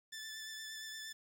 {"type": "tone with vibrato", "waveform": "15% pulse", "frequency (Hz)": 1755, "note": "A6", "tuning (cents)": -5, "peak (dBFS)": -38, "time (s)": [0.12, 1.13], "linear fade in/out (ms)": 10, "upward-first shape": "triangle", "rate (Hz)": 8.6, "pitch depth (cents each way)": 25, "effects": ["11-bit"]}